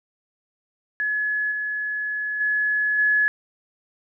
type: tone with level steps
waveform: sine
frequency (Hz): 1700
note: G#6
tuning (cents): +40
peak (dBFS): -21 / -24 / -19 / -16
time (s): 1-3.28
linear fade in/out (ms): 0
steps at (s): 1.51 / 2.4 / 2.98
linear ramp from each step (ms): 10
effects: none